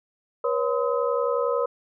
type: tone cluster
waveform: sine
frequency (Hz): 483 / 554 / 1023 / 1270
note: B4 / C#5 / C6 / D#6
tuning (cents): -39 / -1 / -39 / +35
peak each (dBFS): -24 / -26 / -31 / -30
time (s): 0.44-1.66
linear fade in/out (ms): 5
effects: none